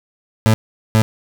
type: tone bursts at uneven times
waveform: 30% pulse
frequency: 110 Hz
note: A2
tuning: in tune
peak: -7 dBFS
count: 2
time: 0.46-0.54 / 0.95-1.02 s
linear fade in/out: 0 ms
effects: none